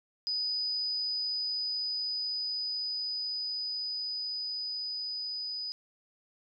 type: tone with level ramp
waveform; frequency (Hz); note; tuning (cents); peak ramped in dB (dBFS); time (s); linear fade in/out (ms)
sine; 4978; D#8; 0; -29 to -34; 0.27-5.72; 0
effects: none